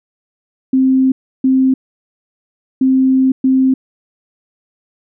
sine tone bursts at uneven times, 262.5 Hz, C4, 6 cents sharp, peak -8 dBFS, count 4, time 0.73-1.12 / 1.44-1.74 / 2.81-3.32 / 3.44-3.74 s, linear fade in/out 5 ms, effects none

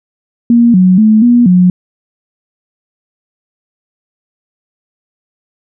sine tone with pitch steps, 235.9 / 184.3 / 216.8 / 240.8 / 180.7 Hz, A#3 / F#3 / A3 / B3 / F#3, +21 / -7 / -25 / -44 / -41 cents, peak -3 dBFS, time 0.5-1.7 s, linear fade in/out 2 ms, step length 240 ms, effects none

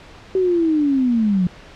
sine linear sweep, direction down, 382.7 to 174 Hz, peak -14 dBFS, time 0.35-1.47 s, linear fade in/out 2 ms, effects pink hiss -42 dBFS RMS until 1.75 s + low-pass 4000 Hz 12 dB/octave

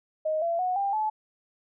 sine tone with pitch steps, 624 / 676.6 / 733.5 / 795.3 / 862.3 Hz, D#5 / E5 / F#5 / G5 / A5, +5 / +45 / -15 / +25 / -35 cents, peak -24 dBFS, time 0.25-1.1 s, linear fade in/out 10 ms, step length 170 ms, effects none

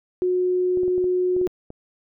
sine tone, 363.7 Hz, F#4, 30 cents flat, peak -18 dBFS, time 0.22-1.47 s, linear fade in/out 0 ms
clicks, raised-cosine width 2 ms, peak -24 dBFS, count 9, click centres 0.773 / 0.833 / 0.88 / 0.98 / 1.042 / 1.365 / 1.414 / 1.475 / 1.704 s
effects none

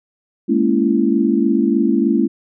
sine chord, A# half-diminished seventh, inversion third, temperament just, 209.8 / 233.1 / 279.7 / 335.6 Hz, G#3 / A#3 / C#4 / E4, +18 / 0 / +16 / +31 cents, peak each -18 dBFS, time 0.48-2.28 s, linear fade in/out 20 ms, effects none

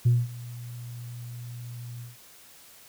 sine tone with ADSR envelope, 120.3 Hz, B2, 45 cents flat, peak -14 dBFS, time 0.05-2.17 s, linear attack 14 ms, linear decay 210 ms, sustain -22 dB, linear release 160 ms, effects tanh soft clip ceiling -14 dBFS + white hiss -52 dBFS RMS until 2.88 s

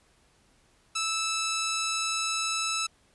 10% pulse tone, 1314 Hz, E6, 6 cents flat, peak -19 dBFS, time 0.95-2.87 s, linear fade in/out 10 ms, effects pink hiss -64 dBFS RMS until 3.14 s + resampled to 24000 Hz

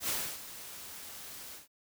white noise with ADSR envelope, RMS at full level -32 dBFS, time 0-1.68 s, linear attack 81 ms, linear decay 300 ms, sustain -14 dB, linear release 150 ms, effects none

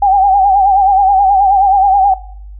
sine tone with vibrato, 784 Hz, G5, in tune, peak -6 dBFS, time 0.02-2.14 s, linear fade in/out 5 ms, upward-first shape sine, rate 9.4 Hz, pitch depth 75 cents each way, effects noise-tail reverb RT60 0.6 s tail -18 dB re dry + added 50 Hz sine -28 dBFS peak until 2.59 s

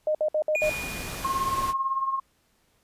sine tone bursts, 614 Hz, D#5, 23 cents flat, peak -21 dBFS, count 5, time 0.07-0.696 s, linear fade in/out 2 ms, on 78 ms, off 59 ms
triangle tone with exponential decay, 2444 Hz, D#7, 32 cents flat, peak -22 dBFS, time 0.55-1.7 s, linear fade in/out 1 ms, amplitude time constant 250 ms
pink noise, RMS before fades -35 dBFS, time 0.6-1.74 s, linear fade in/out 50 ms
sine tone with tremolo, 1074 Hz, C6, 45 cents sharp, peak -21 dBFS, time 1.24-2.2 s, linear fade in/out 10 ms, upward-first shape triangle, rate 18 Hz, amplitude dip 70%
effects pink hiss -67 dBFS RMS until 2.83 s + resampled to 32000 Hz

